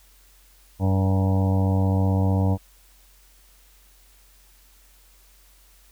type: harmonic tone with a mistuned harmonic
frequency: 95.6 Hz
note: G2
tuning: 43 cents flat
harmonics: 1 / 2 / 3 / 5 / 6 / 7 / 8 / 9 / 10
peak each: -19 / -25 / -29 / -33 / -35 / -36 / -37 / -38 / -39 dBFS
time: 0.79-2.58 s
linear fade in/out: 50 ms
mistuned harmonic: 8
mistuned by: +28 cents
effects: added 46 Hz sine -54 dBFS peak until 5.91 s + white hiss -57 dBFS RMS until 5.91 s